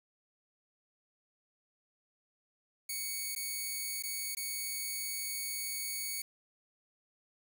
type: tone with dropouts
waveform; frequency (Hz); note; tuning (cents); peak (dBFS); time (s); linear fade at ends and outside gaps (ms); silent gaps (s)
5% pulse; 2231; C#7; +11; -26; 2.89-6.22; 5; 3.351-3.361 / 4.025-4.035 / 4.35-4.369
effects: 10-bit